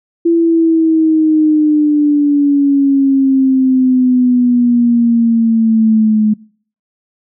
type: exponential sweep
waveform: sine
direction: down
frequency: 337.7 to 212.8 Hz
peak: -7 dBFS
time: 0.25-6.34 s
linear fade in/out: 10 ms
effects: noise-tail reverb RT60 0.5 s tail -24 dB re dry